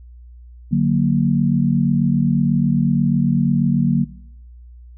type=chord; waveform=sine; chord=D augmented; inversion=none; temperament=equal; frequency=146.83 / 185 / 233.1 Hz; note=D3 / F#3 / A#3; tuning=0 / 0 / 0 cents; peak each=-18 dBFS; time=0.71-4.05 s; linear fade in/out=20 ms; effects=noise-tail reverb RT60 0.8 s tail -21 dB re dry + added 60 Hz sine -38 dBFS peak until 4.97 s